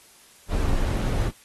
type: noise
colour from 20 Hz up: brown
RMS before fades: -23 dBFS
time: 0.48-1.32 s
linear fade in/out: 50 ms
effects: white hiss -53 dBFS RMS until 1.44 s + AAC 32 kbps